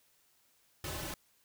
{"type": "noise with comb filter", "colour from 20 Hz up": "pink", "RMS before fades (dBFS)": -40, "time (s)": [0.84, 1.14], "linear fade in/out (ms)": 2, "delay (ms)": 4.3, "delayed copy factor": -0.85, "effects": ["white hiss -70 dBFS RMS until 1.44 s"]}